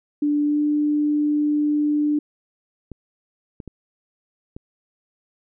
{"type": "tone with pitch glide", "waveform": "sine", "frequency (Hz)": [293.7, 296.9], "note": ["D4", "D4"], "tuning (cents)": [0, 19], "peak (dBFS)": -17, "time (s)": [0.22, 2.19], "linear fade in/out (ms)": 5, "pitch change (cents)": 19, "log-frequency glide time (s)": [0.44, 0.6]}
{"type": "clicks", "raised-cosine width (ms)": 3, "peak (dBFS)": -22, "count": 4, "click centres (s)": [2.917, 3.602, 3.677, 4.565]}
{"effects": []}